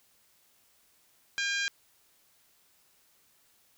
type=harmonic tone; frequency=804 Hz; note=G5; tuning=44 cents sharp; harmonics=2 / 3 / 4 / 5 / 6 / 7 / 8 / 9; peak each=-31 / -35 / -37 / -39 / -41 / -42 / -43 / -44 dBFS; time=1.38-1.68 s; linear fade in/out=0 ms; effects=white hiss -66 dBFS RMS until 3.77 s